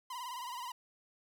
45% pulse tone with vibrato, 987.8 Hz, B5, in tune, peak -40 dBFS, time 0.1-0.72 s, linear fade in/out 5 ms, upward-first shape sine, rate 19 Hz, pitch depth 87 cents each way, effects none

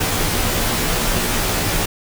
pink noise with comb filter, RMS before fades -19 dBFS, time 0-1.86 s, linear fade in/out 10 ms, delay 15 ms, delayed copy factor -1, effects none

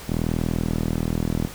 sawtooth tone with band-pass filter, 40.55 Hz, E1, 28 cents flat, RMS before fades -24 dBFS, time 0.08-1.48 s, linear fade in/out 20 ms, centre 210 Hz, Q 1.2, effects pink hiss -39 dBFS RMS until 1.54 s

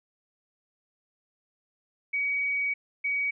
sine tone pair in turn, 2261 / 2261 Hz, C#7 / C#7, +34 / +34 cents, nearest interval unison, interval 0 cents, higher neither, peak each -25 dBFS, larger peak neither, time 2.13-2.74 / 3.04-3.31 s, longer first, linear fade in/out 10 ms, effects none

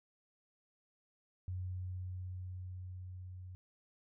sine tone with level ramp, 91.6 Hz, F#2, 17 cents flat, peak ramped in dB -37 to -46 dBFS, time 1.48-3.55 s, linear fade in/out 0 ms, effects none

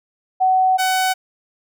sine / sawtooth tone pair in turn, 750 / 750 Hz, F#5 / F#5, +23 / +23 cents, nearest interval unison, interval 0 cents, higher neither, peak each -12 dBFS, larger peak neither, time 0.4-0.78 / 0.78-1.14 s, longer first, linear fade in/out 20 ms, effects none

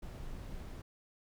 brown noise, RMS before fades -44 dBFS, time 0.02-0.82 s, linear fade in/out 10 ms, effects none

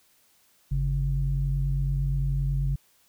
sine tone pair together, 49 / 138.59 Hz, G1 / C#3, 0 / 0 cents, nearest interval octave + tritone, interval 1800 cents, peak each -25 / -25 dBFS, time 0.71-2.76 s, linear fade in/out 10 ms, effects tanh soft clip ceiling -15 dBFS + white hiss -63 dBFS RMS until 3.08 s

